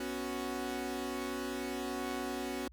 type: chord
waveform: sawtooth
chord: B suspended second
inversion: none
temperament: equal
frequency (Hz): 246.9 / 277.2 / 370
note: B3 / C#4 / F#4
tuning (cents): 0 / 0 / 0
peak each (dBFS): -37 / -36 / -36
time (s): 0-2.68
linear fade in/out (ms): 5
effects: added 60 Hz sine -54 dBFS peak until 2.72 s